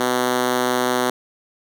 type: tone with high-pass filter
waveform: 5% pulse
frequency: 125.1 Hz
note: B2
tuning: 23 cents sharp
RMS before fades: -20 dBFS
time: 0-1.1 s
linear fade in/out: 2 ms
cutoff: 270 Hz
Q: 1.5
effects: none